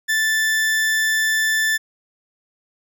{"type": "tone", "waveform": "40% pulse", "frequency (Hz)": 1760, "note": "A6", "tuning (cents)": 0, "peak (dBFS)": -16, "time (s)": [0.08, 1.78], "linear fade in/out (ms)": 20, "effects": []}